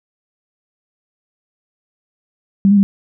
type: tone with pitch steps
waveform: sine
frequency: 196.5 / 204 / 197.8 Hz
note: G3 / G#3 / G3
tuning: +4 / -31 / +16 cents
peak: -7 dBFS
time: 2.65-2.83 s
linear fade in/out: 0 ms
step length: 60 ms
effects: none

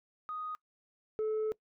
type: tone pair in turn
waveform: sine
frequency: 1245 / 433.6 Hz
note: D#6 / A4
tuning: +1 / -25 cents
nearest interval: octave + tritone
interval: 1826 cents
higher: first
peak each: -36 / -27 dBFS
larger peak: second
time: 0.29-0.55 / 1.19-1.52 s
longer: second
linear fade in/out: 0 ms
effects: noise-tail reverb RT60 0.1 s tail -23 dB re dry + tanh soft clip ceiling -29 dBFS

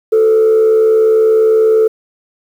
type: tone with frequency modulation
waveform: sine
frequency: 440 Hz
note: A4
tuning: in tune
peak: -5 dBFS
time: 0.12-1.88 s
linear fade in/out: 10 ms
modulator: 71.4 Hz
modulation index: 0.34
effects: tanh soft clip ceiling -4 dBFS + 7-bit

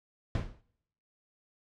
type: noise with exponential decay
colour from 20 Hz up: brown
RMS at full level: -26 dBFS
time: 0.35-0.61 s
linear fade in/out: 1 ms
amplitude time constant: 56 ms
effects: noise-tail reverb RT60 0.8 s tail -24 dB re dry + low-pass 5000 Hz 12 dB/octave

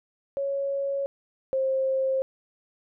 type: tone pair in turn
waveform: sine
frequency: 554.4 / 530.5 Hz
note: C#5 / C5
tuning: 0 / +24 cents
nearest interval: minor second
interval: 76 cents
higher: first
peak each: -25 / -22 dBFS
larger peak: second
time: 0.37-1.06 / 1.53-2.22 s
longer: neither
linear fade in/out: 0 ms
effects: none

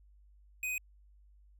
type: tone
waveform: square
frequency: 2500 Hz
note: D#7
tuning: 8 cents sharp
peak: -34 dBFS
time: 0.63-0.78 s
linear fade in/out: 2 ms
effects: added 50 Hz sine -58 dBFS peak until 1.59 s

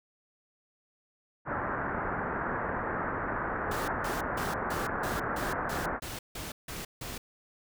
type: low-pass noise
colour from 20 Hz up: white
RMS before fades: -33 dBFS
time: 1.45-6 s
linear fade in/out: 50 ms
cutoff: 1700 Hz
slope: 48 dB/octave
type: noise bursts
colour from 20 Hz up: pink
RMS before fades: -39 dBFS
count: 11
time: 3.71-7.18 s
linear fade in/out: 5 ms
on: 170 ms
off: 160 ms
effects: none

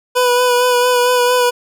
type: tone with vibrato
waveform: 25% pulse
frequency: 493.9 Hz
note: B4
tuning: in tune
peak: -7 dBFS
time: 0.15-1.51 s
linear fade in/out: 20 ms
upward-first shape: sine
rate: 4.4 Hz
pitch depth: 23 cents each way
effects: none

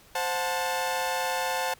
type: chord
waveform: sawtooth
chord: F# diminished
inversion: second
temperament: equal with one note detuned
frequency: 523.3 / 726 / 880 Hz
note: C5 / F#5 / A5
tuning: 0 / -33 / 0 cents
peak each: -28 / -28 / -26 dBFS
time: 0.15-1.74 s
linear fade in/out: 5 ms
effects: pink hiss -55 dBFS RMS until 1.79 s

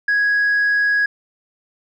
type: tone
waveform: sine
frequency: 1661.2 Hz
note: G#6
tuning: in tune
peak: -12 dBFS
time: 0.08-1.06 s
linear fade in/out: 5 ms
effects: tanh soft clip ceiling -12 dBFS

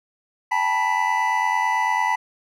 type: tone cluster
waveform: triangle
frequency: 789 / 880 / 969 / 1986 Hz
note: G5 / A5 / B5 / B6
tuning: +11 / 0 / -33 / +9 cents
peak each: -27 / -21 / -21 / -23 dBFS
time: 0.51-2.16 s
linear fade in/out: 10 ms
effects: none

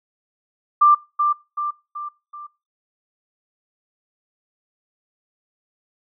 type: tone with echo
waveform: sine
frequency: 1184 Hz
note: D6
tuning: 14 cents sharp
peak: -9 dBFS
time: 0.81-0.95 s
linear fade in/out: 10 ms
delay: 380 ms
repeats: 4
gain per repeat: -6 dB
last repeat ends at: 2.47 s
effects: noise-tail reverb RT60 0.3 s tail -22 dB re dry

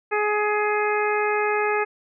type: harmonic tone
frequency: 419.6 Hz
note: G#4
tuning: 18 cents sharp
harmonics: 1 / 2 / 3 / 4 / 5 / 6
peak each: -23 / -26 / -28 / -29 / -30 / -31 dBFS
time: 0.11-1.85 s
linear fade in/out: 20 ms
effects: none

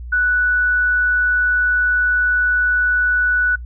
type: tone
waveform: sine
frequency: 1480 Hz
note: F#6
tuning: in tune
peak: -13 dBFS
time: 0.12-3.56 s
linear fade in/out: 10 ms
effects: noise-tail reverb RT60 0.1 s tail -23 dB re dry + added 60 Hz sine -28 dBFS peak until 3.65 s

